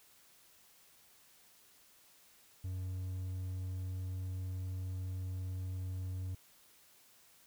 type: tone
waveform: triangle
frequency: 92.5 Hz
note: F#2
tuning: in tune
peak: -35 dBFS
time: 2.64-6.35 s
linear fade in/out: 5 ms
effects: white hiss -64 dBFS RMS until 7.46 s